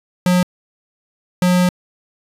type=tone bursts at uneven times; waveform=square; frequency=180 Hz; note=F#3; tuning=47 cents flat; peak=-12 dBFS; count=2; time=0.26-0.43 / 1.42-1.69 s; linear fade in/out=2 ms; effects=resampled to 32000 Hz